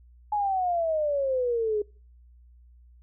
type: exponential sweep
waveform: sine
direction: down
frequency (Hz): 849 to 412.4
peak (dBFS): -23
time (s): 0.32-1.82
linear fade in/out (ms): 5
effects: noise-tail reverb RT60 0.4 s tail -25 dB re dry + added 60 Hz sine -51 dBFS peak until 3.02 s